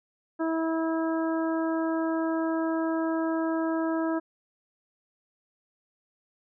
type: harmonic tone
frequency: 324.6 Hz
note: E4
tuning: 27 cents flat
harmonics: 1 / 2 / 3 / 4 / 5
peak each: -26 / -32 / -36 / -38 / -40 dBFS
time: 0.39-4.2 s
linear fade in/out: 20 ms
effects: none